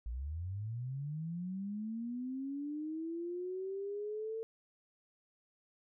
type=linear sweep; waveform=sine; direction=up; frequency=53.9 to 452.1 Hz; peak=-37 dBFS; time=0.06-4.43 s; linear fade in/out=0 ms; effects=none